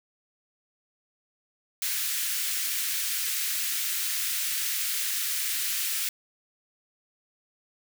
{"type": "high-pass noise", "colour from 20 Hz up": "white", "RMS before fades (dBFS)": -29, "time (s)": [1.82, 6.09], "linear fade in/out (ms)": 2, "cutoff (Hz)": 1600, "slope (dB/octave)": 24, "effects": []}